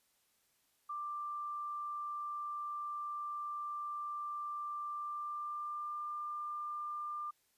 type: tone with pitch glide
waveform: sine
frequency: 1182 to 1195 Hz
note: D6 to D6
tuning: +11 to +30 cents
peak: -38 dBFS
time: 0.89-7.31 s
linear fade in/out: 10 ms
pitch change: +19 cents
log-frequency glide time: 4.89-6.02 s
effects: white hiss -75 dBFS RMS until 7.57 s + resampled to 32000 Hz